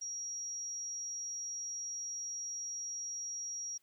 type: tone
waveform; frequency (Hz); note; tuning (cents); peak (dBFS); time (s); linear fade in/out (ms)
sine; 5680; F8; +28; -38; 0.01-3.78; 10
effects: white hiss -75 dBFS RMS until 3.82 s